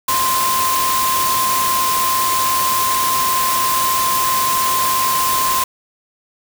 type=tone in noise; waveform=sine; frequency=1044 Hz; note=C6; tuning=4 cents flat; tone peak=-16 dBFS; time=0.08-5.64 s; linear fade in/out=5 ms; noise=white; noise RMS=-20 dBFS; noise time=0.08-5.64 s; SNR=+1 dB; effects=none